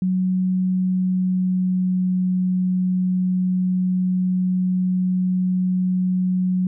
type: tone with pitch glide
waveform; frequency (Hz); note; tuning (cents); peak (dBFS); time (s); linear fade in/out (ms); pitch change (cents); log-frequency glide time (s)
sine; 185 to 183.62; F#3 to F#3; 0 to -13; -17; 0.02-6.67; 2; -13; 0.67-2.18
effects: none